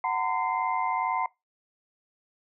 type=tone cluster; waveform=sine; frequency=743 / 916 / 1018 / 2092 Hz; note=F#5 / A#5 / C6 / C7; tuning=+7 / -31 / -48 / -1 cents; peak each=-31 / -29 / -29 / -36 dBFS; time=0.04-1.26 s; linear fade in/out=2 ms; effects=noise-tail reverb RT60 0.2 s tail -22 dB re dry